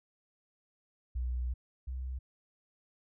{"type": "tone pair in turn", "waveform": "sine", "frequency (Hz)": [61.7, 64.14], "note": ["B1", "C2"], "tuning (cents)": [-1, -34], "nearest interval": "minor second", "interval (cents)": 67, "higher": "second", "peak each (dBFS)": [-31, -35], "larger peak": "first", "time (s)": [[1.15, 1.54], [1.87, 2.19]], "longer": "first", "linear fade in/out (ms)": 10, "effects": []}